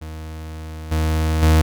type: tone with level steps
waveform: 40% pulse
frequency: 78.9 Hz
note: D#2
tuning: 25 cents sharp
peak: -29 / -16 / -10 dBFS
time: 0.01-1.62 s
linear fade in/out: 10 ms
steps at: 0.91 / 1.42 s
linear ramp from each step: 10 ms
effects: none